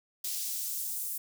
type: noise with high-pass filter sweep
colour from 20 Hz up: white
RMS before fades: -35 dBFS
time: 0.24-1.18 s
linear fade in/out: 5 ms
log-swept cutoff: 4300 to 10000 Hz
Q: 0.87
effects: none